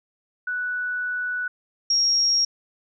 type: tone pair in turn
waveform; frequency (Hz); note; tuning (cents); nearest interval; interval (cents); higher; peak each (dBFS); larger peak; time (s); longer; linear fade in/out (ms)
sine; 1480 / 5588; F#6 / F8; 0 / 0; octave + major seventh; 2300; second; -24 / -17; second; 0.47-1.48 / 1.9-2.45; first; 5
effects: none